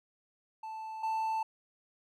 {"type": "tone pair in turn", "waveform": "triangle", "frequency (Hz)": [880, 884.2], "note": ["A5", "A5"], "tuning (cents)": [0, 8], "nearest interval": "unison", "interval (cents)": 8, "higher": "second", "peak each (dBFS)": [-37, -28], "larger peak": "second", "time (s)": [[0.63, 1.03], [1.03, 1.43]], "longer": "neither", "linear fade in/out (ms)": 5, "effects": []}